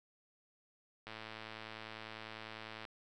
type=click train; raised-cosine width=0.3 ms; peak=-30 dBFS; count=197; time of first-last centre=1.07-2.852 s; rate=110 Hz; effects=none